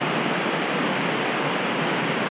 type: band-pass noise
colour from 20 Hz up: pink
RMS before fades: -24 dBFS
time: 0-2.29 s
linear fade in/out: 20 ms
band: 150 to 3200 Hz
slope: 48 dB/octave
effects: resampled to 8000 Hz